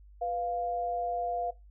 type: tone pair together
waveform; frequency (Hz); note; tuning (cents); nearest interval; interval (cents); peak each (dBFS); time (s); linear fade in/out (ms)
sine; 493.5 / 698.5; B4 / F5; -1 / 0; tritone; 601; -36 / -30; 0.21-1.51; 10
effects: noise-tail reverb RT60 0.2 s tail -18 dB re dry + added 50 Hz sine -51 dBFS peak until 1.7 s